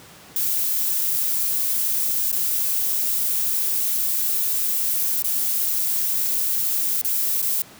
violet noise with dropouts, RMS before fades -22 dBFS, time 0.36-7.62 s, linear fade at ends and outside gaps 2 ms, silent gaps 2.317-2.326 / 5.224-5.243 / 7.015-7.047 / 7.418-7.425 s, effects pink hiss -45 dBFS RMS until 7.79 s + high-pass 100 Hz 12 dB/octave

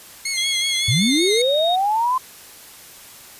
15% pulse tone with vibrato, 2136 Hz, C7, 35 cents sharp, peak -15 dBFS, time 0.25-1.42 s, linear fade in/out 5 ms, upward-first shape sine, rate 5.3 Hz, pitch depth 52 cents each way
sine tone with pitch glide, 3322 to 3729 Hz, G#7 to A#7, 0 to 0 cents, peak -21 dBFS, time 0.37-1.76 s, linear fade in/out 10 ms, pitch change +200 cents, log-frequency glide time 0.72-1.29 s
sine linear sweep, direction up, 98 to 1046.5 Hz, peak -16 dBFS, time 0.88-2.18 s, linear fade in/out 5 ms
effects white hiss -42 dBFS RMS until 3.39 s + resampled to 32000 Hz

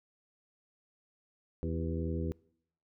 harmonic tone with a mistuned harmonic, 82.41 Hz, E2, in tune, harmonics 1 / 2 / 3 / 4 / 5 / 6, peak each -35 / -38 / -40 / -41 / -42 / -43 dBFS, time 1.63-2.32 s, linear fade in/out 0 ms, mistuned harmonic 5, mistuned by -52 cents, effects noise-tail reverb RT60 0.7 s tail -25 dB re dry

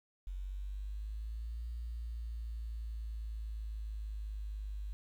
sine exponential two-way sweep, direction up then down, 45.73 to 58.2 to 50.7 Hz, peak -38 dBFS, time 0.27-4.93 s, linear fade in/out 0 ms, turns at 1.68 s, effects 11-bit

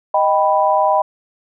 sine chord, Eb augmented, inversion none, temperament equal, 622.3 / 784 / 987.8 Hz, Eb5 / G5 / B5, 0 / 0 / 0 cents, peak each -16 dBFS, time 0.14-1.02 s, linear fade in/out 5 ms, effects none

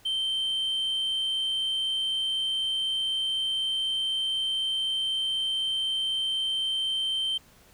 sine tone, 3118 Hz, G7, 10 cents flat, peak -23 dBFS, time 0.05-7.38 s, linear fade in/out 10 ms, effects tanh soft clip ceiling -24 dBFS + pink hiss -57 dBFS RMS until 7.73 s

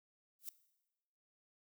violet noise with exponential growth, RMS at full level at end -40 dBFS, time 0.39-0.49 s, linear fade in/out 2 ms, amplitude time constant 21 ms, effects noise-tail reverb RT60 1.0 s tail -17 dB re dry

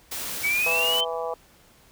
white noise, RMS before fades -32 dBFS, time 0.11-1.01 s, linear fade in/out 10 ms
sine exponential sweep, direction up, 2239 to 3131 Hz, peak -21 dBFS, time 0.43-1.05 s, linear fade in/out 20 ms
harmonic tone, 164.81 Hz, E3, in tune, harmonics 3 / 4 / 5 / 6 / 7, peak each -30 / -32 / -34 / -36 / -37 dBFS, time 0.66-1.34 s, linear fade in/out 2 ms
effects pink hiss -56 dBFS RMS until 1.91 s

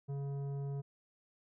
sine tone with tanh clipping, 139.8 Hz, C#3, 15 cents sharp, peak -38 dBFS, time 0.08-0.82 s, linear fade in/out 20 ms, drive 11 dB, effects none

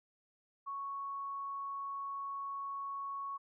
sine tone, 1108.7 Hz, C#6, in tune, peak -38 dBFS, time 0.66-3.38 s, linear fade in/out 20 ms, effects none

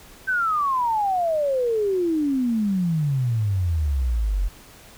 sine exponential sweep, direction down, 1563 to 43.44 Hz, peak -19 dBFS, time 0.27-4.49 s, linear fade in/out 20 ms, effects pink hiss -47 dBFS RMS until 4.97 s

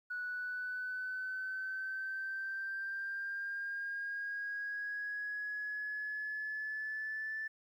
sine linear sweep, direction up, 1471 to 1760 Hz, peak -36 dBFS, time 0.1-7.48 s, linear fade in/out 10 ms, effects tanh soft clip ceiling -32 dBFS + 12-bit

